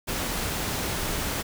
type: noise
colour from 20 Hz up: pink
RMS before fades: -29 dBFS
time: 0.07-1.43 s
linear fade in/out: 20 ms
effects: none